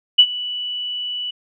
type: tone with ADSR envelope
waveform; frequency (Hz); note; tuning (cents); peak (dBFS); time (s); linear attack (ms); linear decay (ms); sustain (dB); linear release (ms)
sine; 2960; F#7; 0; -4; 0.18-1.31; 13; 62; -19; 10
effects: none